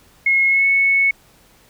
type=tone with pitch glide; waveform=sine; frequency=2166 to 2206 Hz; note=C#7 to C#7; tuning=-41 to -9 cents; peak=-12 dBFS; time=0.26-1.11 s; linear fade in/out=5 ms; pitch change=+32 cents; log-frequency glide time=0.48-0.66 s; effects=pink hiss -52 dBFS RMS until 1.69 s